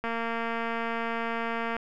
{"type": "click train", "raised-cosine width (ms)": 0.5, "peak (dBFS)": -17, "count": 398, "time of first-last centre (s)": [0.04, 1.766], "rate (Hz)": 230, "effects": []}